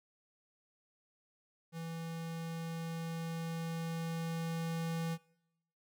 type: tone with level ramp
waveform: square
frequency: 165 Hz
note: E3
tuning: 2 cents sharp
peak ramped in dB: -41 to -35 dBFS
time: 1.72-5.18 s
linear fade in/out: 50 ms
effects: noise-tail reverb RT60 0.8 s tail -22 dB re dry